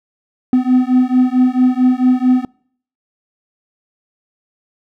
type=beating tone pair; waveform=triangle; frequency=251.2 / 255.7 Hz; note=B3 / C4; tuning=+30 / -40 cents; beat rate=4.5 Hz; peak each=-11 dBFS; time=0.53-2.45 s; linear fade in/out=2 ms; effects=noise-tail reverb RT60 0.6 s tail -26 dB re dry